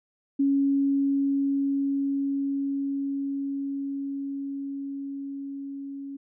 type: tone with level ramp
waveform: sine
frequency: 277.2 Hz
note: C#4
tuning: in tune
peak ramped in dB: -19 to -34 dBFS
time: 0.39-6.17 s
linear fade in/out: 10 ms
effects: none